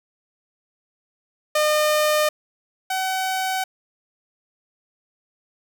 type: tone pair in turn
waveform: sawtooth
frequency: 607 / 756.3 Hz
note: D#5 / F#5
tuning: -43 / +38 cents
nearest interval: major third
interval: 381 cents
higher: second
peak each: -13 / -18 dBFS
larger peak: first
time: 1.55-2.29 / 2.9-3.64 s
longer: neither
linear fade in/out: 5 ms
effects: none